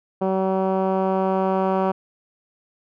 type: tone with low-pass filter sweep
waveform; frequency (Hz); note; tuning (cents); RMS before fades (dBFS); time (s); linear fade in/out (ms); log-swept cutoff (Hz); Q
10% pulse; 190; F#3; +46; -21; 0.21-1.92; 10; 700 to 1100; 0.92
effects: none